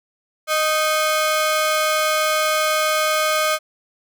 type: ring-modulated tone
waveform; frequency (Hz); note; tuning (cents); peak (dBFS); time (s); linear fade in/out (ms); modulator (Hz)
sawtooth; 932.3; A#5; 0; -10; 0.47-3.59; 50; 313
effects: none